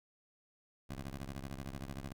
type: ring-modulated tone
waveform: 15% pulse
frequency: 67.6 Hz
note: C#2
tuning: 43 cents flat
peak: -33 dBFS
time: 0.89-2.13 s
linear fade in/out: 10 ms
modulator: 40.4 Hz
effects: none